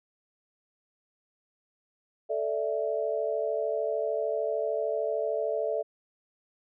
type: chord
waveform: sine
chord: A suspended fourth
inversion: none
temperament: just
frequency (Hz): 440 / 586.7 / 660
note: A4 / D5 / E5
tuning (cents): 0 / -2 / +2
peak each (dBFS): -31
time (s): 2.29-5.83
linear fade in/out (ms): 20
effects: none